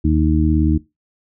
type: harmonic tone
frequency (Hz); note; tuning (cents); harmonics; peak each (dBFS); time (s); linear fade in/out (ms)
77.7; D#2; -2; 1 / 2 / 3 / 4; -16 / -20 / -20 / -18; 0.04-0.78; 10
effects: noise-tail reverb RT60 0.2 s tail -18 dB re dry